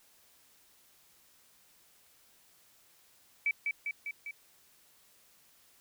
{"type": "tone with echo", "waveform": "sine", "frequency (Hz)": 2300, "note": "D7", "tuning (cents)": -37, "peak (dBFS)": -26, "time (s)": [3.46, 3.51], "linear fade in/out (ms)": 2, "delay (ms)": 200, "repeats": 4, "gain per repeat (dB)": -3, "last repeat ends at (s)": 4.31, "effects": ["white hiss -64 dBFS RMS until 5.8 s"]}